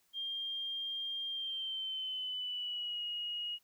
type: tone with pitch glide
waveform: sine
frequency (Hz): 3201 to 2885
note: G7 to F#7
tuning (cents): +36 to -44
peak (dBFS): -36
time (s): 0.13-3.59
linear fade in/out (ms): 50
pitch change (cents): -180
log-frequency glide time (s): 1.28-3.03
effects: white hiss -73 dBFS RMS until 3.63 s